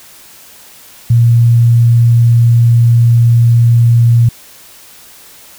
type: tone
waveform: sine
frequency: 117.6 Hz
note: A#2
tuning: 16 cents sharp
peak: -4 dBFS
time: 1.1-4.29 s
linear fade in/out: 5 ms
effects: white hiss -38 dBFS RMS until 5.58 s